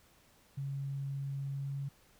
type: tone with pitch glide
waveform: sine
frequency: 138.2 to 139 Hz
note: C#3 to C#3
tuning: -5 to +5 cents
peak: -35 dBFS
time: 0.57-1.89 s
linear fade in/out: 10 ms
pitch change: +10 cents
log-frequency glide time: 1.54-1.78 s
effects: pink hiss -65 dBFS RMS until 2.19 s